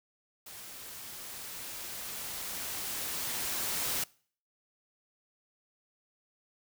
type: noise with level ramp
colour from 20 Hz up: white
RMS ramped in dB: -47 to -32 dBFS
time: 0.46-4.04 s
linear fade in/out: 5 ms
effects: noise-tail reverb RT60 0.5 s tail -24 dB re dry